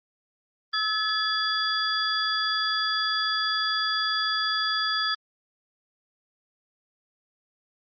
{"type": "tone cluster", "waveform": "sine", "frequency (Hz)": [1295, 1713, 3401, 4768], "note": ["E6", "A6", "G#7", "D8"], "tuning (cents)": [-31, -47, 40, 25], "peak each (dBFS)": -29, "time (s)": [0.73, 5.15], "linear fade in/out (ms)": 10, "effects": ["Opus 32 kbps"]}